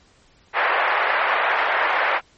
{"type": "band-pass noise", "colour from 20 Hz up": "white", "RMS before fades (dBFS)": -20, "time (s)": [0.53, 2.21], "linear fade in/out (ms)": 50, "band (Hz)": [530, 2000], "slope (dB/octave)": 24, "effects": ["pink hiss -56 dBFS RMS until 2.37 s", "MP3 32 kbps"]}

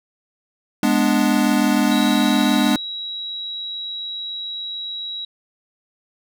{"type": "chord", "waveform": "square", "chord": "G# diminished", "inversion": "none", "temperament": "equal", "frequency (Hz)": [207.7, 246.9, 293.7], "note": ["G#3", "B3", "D4"], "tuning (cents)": [0, 0, 0], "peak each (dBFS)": -20, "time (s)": [0.83, 2.76], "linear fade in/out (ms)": 2}
{"type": "tone", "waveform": "sine", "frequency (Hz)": 3871, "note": "B7", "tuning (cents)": -35, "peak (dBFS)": -26, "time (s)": [1.91, 5.25], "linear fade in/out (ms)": 5}
{"effects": []}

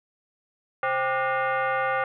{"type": "tone with frequency modulation", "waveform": "sine", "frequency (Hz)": 130.81, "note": "C3", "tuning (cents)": 0, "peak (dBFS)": -22, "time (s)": [0.83, 2.04], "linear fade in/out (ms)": 2, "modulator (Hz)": 658, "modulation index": 2.5, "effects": []}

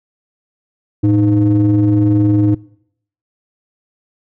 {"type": "ring-modulated tone", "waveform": "triangle", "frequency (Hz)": 99.1, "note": "G2", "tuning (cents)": 19, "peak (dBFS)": -4, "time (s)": [1.03, 2.55], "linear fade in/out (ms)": 10, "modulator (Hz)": 209, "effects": ["noise-tail reverb RT60 0.7 s tail -22 dB re dry"]}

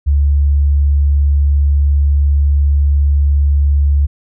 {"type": "tone", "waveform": "sine", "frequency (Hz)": 71.4, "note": "D2", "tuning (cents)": -48, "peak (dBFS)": -8, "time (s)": [0.06, 4.07], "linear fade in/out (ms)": 20, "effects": []}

